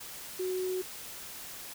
sine tone in noise, 370 Hz, F#4, in tune, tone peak -30 dBFS, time 0.39-0.82 s, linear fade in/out 10 ms, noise white, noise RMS -44 dBFS, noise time 0-1.74 s, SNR +11 dB, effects none

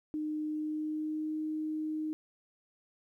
sine tone with pitch glide, 305.8 to 310.1 Hz, D#4 to D#4, -30 to -6 cents, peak -32 dBFS, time 0.14-2.13 s, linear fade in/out 0 ms, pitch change +24 cents, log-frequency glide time 0.48-1.37 s, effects 12-bit

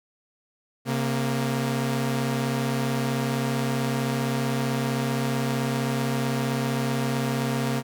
sawtooth tone pair together, 134.32 / 233.1 Hz, C3 / A#3, +46 / 0 cents, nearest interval minor seventh, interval 954 cents, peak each -22 / -23 dBFS, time 0.85-7.83 s, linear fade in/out 50 ms, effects none

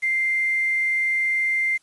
sine tone with quantisation, 2093 Hz, C7, in tune, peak -19 dBFS, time 0.02-1.78 s, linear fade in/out 20 ms, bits 7, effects white hiss -62 dBFS RMS until 1.82 s + resampled to 24000 Hz

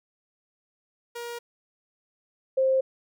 sawtooth / sine tone pair in turn, 474.1 / 527.6 Hz, A#4 / C5, +29 / +14 cents, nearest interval major second, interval 185 cents, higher second, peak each -30 / -19 dBFS, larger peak second, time 1.15-1.39 / 2.57-2.81 s, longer neither, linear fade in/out 10 ms, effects none

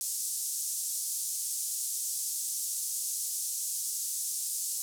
pink band-pass noise, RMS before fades -34 dBFS, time 0.01-4.82 s, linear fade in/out 0 ms, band 6400 to 12000 Hz, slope 24 dB/octave, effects none

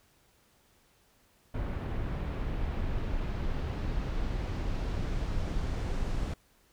brown noise with low-pass filter sweep, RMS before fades -32 dBFS, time 1.54-6.34 s, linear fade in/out 5 ms, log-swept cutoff 2400 to 8000 Hz, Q 0.8, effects pink hiss -66 dBFS RMS until 6.72 s

